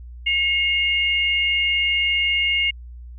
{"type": "tone pair together", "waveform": "sine", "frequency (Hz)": [2167, 2822], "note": ["C#7", "F7"], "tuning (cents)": [-40, 17], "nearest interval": "perfect fourth", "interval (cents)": 457, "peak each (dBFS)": -20, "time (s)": [0.26, 2.71], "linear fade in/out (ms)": 10, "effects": ["added 60 Hz sine -35 dBFS peak until 3.18 s"]}